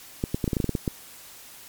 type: clicks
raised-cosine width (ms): 3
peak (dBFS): -11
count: 11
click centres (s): 0.239 / 0.345 / 0.442 / 0.478 / 0.532 / 0.568 / 0.602 / 0.643 / 0.693 / 0.752 / 0.878
effects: white hiss -46 dBFS RMS until 1.68 s + MP3 96 kbps